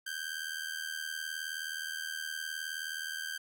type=ring-modulated tone; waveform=sawtooth; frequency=1568 Hz; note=G6; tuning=in tune; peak=-30 dBFS; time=0.06-3.38 s; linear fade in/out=10 ms; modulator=39.6 Hz; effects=none